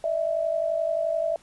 sine tone pair together, 607.8 / 659.3 Hz, D#5 / E5, -41 / 0 cents, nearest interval minor second, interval 141 cents, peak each -28 / -24 dBFS, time 0.04-1.36 s, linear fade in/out 2 ms, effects pink hiss -56 dBFS RMS until 1.42 s + resampled to 24000 Hz

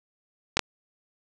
clicks, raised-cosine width 0.2 ms, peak -4 dBFS, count 2, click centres 0.57 / 0.593 s, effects none

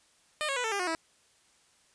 10% pulse tone with pitch steps, 608 / 548 / 493.8 / 445.1 / 401.1 / 361.5 / 325.8 Hz, D#5 / C#5 / B4 / A4 / G4 / F#4 / E4, -40 / -20 / 0 / +20 / +40 / -40 / -20 cents, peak -21 dBFS, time 0.41-0.949 s, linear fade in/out 0 ms, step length 77 ms, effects white hiss -65 dBFS RMS until 1.94 s + resampled to 22050 Hz

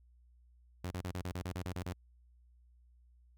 sawtooth tone bursts, 90.4 Hz, F#2, 40 cents flat, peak -33 dBFS, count 11, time 0.84-1.932 s, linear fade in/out 5 ms, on 72 ms, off 30 ms, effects added 60 Hz sine -61 dBFS peak until 3.37 s

